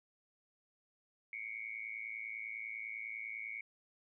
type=tone with amplitude modulation; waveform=sine; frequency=2217 Hz; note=C#7; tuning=in tune; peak=-37 dBFS; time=1.33-3.61 s; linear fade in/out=2 ms; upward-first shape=sine; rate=110 Hz; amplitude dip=90%; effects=none